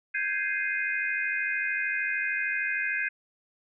sine chord, Ab major seventh, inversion third, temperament equal, 1568 / 1661.2 / 2093 / 2489 Hz, G6 / Ab6 / C7 / Eb7, 0 / 0 / 0 / 0 cents, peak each -32 dBFS, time 0.14-3.09 s, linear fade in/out 10 ms, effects none

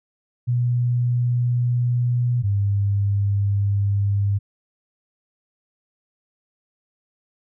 sine tone pair in turn, 121.9 / 100.51 Hz, B2 / G2, -22 / +44 cents, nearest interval minor third, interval 334 cents, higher first, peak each -17 dBFS, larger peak neither, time 0.47-2.43 / 2.43-4.39 s, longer neither, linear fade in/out 20 ms, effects none

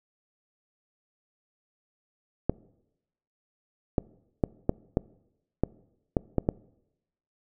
clicks, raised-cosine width 2 ms, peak -9 dBFS, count 9, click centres 2.496 / 3.982 / 4.438 / 4.694 / 4.971 / 5.636 / 6.168 / 6.383 / 6.489 s, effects noise-tail reverb RT60 0.9 s tail -23 dB re dry

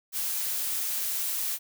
blue noise, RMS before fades -30 dBFS, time 0.12-1.59 s, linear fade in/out 50 ms, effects none

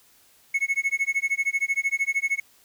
triangle tone with tremolo, 2196 Hz, C#7, 17 cents flat, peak -17 dBFS, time 0.54-2.4 s, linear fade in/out 5 ms, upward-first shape sine, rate 13 Hz, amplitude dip 100%, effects white hiss -58 dBFS RMS until 2.64 s

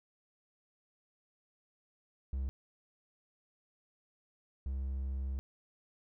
triangle tone pair in turn, 66.5 / 66.77 Hz, C2 / C2, +29 / +36 cents, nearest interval unison, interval 7 cents, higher second, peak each -31 / -32 dBFS, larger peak first, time 2.33-2.49 / 4.66-5.39 s, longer second, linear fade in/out 0 ms, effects none

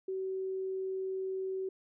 sine tone, 379.7 Hz, F#4, 45 cents sharp, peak -33 dBFS, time 0.08-1.69 s, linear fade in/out 5 ms, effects none

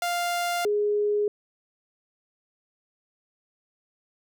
sawtooth / sine tone pair in turn, 698.5 / 415.3 Hz, F5 / G#4, 0 / 0 cents, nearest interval major sixth, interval 900 cents, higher first, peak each -21 dBFS, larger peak neither, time 0.02-0.65 / 0.65-1.28 s, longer neither, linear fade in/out 2 ms, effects none

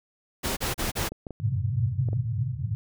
pink noise bursts, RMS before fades -28 dBFS, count 4, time 0.43-1.092 s, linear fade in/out 20 ms, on 140 ms, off 34 ms
clicks, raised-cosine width 2 ms, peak -23 dBFS, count 7, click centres 0.795 / 0.892 / 1.12 / 1.268 / 1.307 / 2.087 / 2.131 s
pink band-pass noise, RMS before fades -27 dBFS, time 1.4-2.75 s, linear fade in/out 0 ms, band 100 to 130 Hz, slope 48 dB/octave
effects none

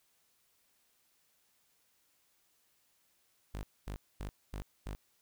sawtooth tone bursts, 50 Hz, G1, 35 cents sharp, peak -35 dBFS, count 5, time 3.54-4.95 s, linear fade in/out 0 ms, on 90 ms, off 240 ms, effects white hiss -73 dBFS RMS until 5.21 s

